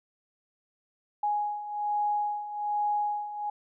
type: beating tone pair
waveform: sine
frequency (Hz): 830.6 / 831.8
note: G#5 / G#5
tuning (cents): 0 / +2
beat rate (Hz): 1.2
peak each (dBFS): -33 / -28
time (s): 1.23-3.5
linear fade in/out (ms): 5
effects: none